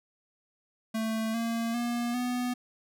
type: tone with pitch steps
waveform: square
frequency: 221.9 / 230 / 238.4 / 247.1 Hz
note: A3 / A#3 / A#3 / B3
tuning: +15 / -23 / +39 / +1 cents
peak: -29 dBFS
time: 0.94-2.54 s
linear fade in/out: 10 ms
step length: 400 ms
effects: none